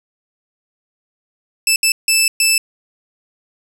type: tone bursts at uneven times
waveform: 15% pulse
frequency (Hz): 2637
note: E7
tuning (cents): 0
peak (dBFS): -4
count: 4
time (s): 1.67-1.76 / 1.83-1.92 / 2.08-2.28 / 2.4-2.58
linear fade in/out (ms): 2
effects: none